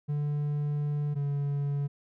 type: tone pair in turn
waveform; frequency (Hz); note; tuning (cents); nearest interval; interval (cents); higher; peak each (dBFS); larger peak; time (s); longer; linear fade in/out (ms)
triangle; 146.83 / 142.4; D3 / C#3; 0 / +47; minor second; 53; first; -25; neither; 0.08-1.15 / 1.15-1.88; first; 20
effects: none